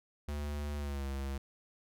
square tone with pitch glide, 73.2 to 68.3 Hz, D2 to C#2, -5 to -25 cents, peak -36 dBFS, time 0.28-1.38 s, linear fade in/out 5 ms, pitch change -120 cents, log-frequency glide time 0.77-1.06 s, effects none

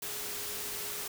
sine tone in noise, 415.3 Hz, G#4, in tune, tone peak -49 dBFS, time 0.02-1.08 s, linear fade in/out 5 ms, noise white, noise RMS -38 dBFS, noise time 0.02-1.08 s, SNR -14 dB, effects none

